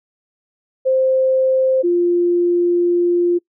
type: tone pair in turn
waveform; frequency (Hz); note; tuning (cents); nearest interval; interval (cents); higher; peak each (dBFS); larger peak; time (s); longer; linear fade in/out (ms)
sine; 523.3 / 349.3; C5 / F4; 0 / 0; perfect fifth; 700; first; -12; neither; 0.85-1.83 / 1.83-3.39; second; 20
effects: noise-tail reverb RT60 0.1 s tail -24 dB re dry